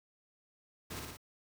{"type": "noise with echo", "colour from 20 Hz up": "pink", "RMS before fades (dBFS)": -43, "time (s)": [0.9, 1], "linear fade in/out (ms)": 10, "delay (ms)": 57, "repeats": 3, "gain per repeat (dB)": -2, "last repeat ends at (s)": 1.171, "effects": []}